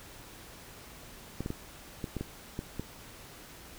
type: clicks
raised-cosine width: 3 ms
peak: -21 dBFS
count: 8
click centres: 1.406 / 1.461 / 1.504 / 2.042 / 2.167 / 2.21 / 2.591 / 2.796 s
effects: pink hiss -50 dBFS RMS until 3.78 s